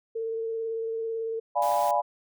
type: tone with vibrato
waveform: sine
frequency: 451.5 Hz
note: A4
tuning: 45 cents sharp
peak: -28 dBFS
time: 0.15-1.4 s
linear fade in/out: 10 ms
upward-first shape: sine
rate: 18 Hz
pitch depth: 16 cents each way
type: chord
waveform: sine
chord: D diminished seventh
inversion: none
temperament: equal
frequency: 587.3 / 698.5 / 830.6 / 987.8 Hz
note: D5 / F5 / Ab5 / Cb6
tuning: 0 / 0 / 0 / 0 cents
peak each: -28 / -27 / -26 / -28 dBFS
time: 1.55-2.02 s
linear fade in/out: 20 ms
type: noise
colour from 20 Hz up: white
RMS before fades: -41 dBFS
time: 1.62-1.91 s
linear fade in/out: 2 ms
effects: none